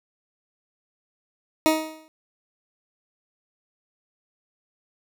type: tone with exponential decay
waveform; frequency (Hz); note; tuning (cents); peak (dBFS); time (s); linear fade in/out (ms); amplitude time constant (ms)
20% pulse; 314.8; D#4; +20; -9; 1.66-2.08; 0; 91
effects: none